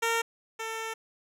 10% pulse tone pair in turn, 459 / 447.5 Hz, A#4 / A4, -27 / +29 cents, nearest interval unison, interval 44 cents, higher first, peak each -17 / -25 dBFS, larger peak first, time 0.02-0.22 / 0.59-0.94 s, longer second, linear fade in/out 10 ms, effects low-pass 12000 Hz 12 dB/octave

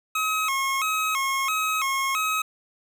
25% pulse tone with vibrato, 1174.7 Hz, D6, in tune, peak -19 dBFS, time 0.15-2.42 s, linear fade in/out 5 ms, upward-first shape square, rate 1.5 Hz, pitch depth 140 cents each way, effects none

